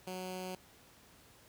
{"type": "tone with notch filter", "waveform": "10% pulse", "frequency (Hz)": 184.7, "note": "F#3", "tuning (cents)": -3, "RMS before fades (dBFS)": -42, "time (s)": [0.07, 0.55], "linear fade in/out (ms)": 2, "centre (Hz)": 1200, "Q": 2, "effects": ["pink hiss -61 dBFS RMS until 1.48 s", "high-pass 60 Hz 12 dB/octave"]}